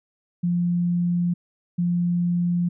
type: tone pair in turn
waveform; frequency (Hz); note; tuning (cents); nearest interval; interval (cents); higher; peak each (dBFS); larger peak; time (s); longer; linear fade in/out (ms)
sine; 174.61 / 174.61; F3 / F3; 0 / 0; unison; 0; neither; -19; neither; 0.43-1.34 / 1.78-2.69; neither; 10
effects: none